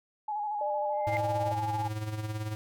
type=tone with vibrato; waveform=sine; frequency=838 Hz; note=G#5; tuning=15 cents sharp; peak=-30 dBFS; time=0.28-1.88 s; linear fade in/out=5 ms; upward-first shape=square; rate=13 Hz; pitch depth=33 cents each way
type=tone with pitch glide; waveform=sine; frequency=598 to 604.2 Hz; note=D5 to D5; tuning=+31 to +49 cents; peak=-31 dBFS; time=0.61-1.52 s; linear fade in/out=2 ms; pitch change=+18 cents; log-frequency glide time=0.9-1.15 s
type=tone with exponential growth; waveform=sine; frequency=2093 Hz; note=C7; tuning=in tune; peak=-29 dBFS; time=0.92-1.17 s; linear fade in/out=0 ms; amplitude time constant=54 ms
type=tone with tremolo; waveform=square; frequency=107.5 Hz; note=A2; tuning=40 cents flat; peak=-31 dBFS; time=1.07-2.55 s; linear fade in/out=0 ms; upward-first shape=sine; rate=18 Hz; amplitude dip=55%
effects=none